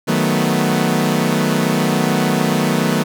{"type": "chord", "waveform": "sawtooth", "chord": "B dominant seventh", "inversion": "first", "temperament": "equal", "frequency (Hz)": [155.56, 185, 220, 246.9], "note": ["D#3", "F#3", "A3", "B3"], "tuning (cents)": [0, 0, 0, 0], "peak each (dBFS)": -16, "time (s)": [0.07, 3.04], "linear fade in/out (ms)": 20, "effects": []}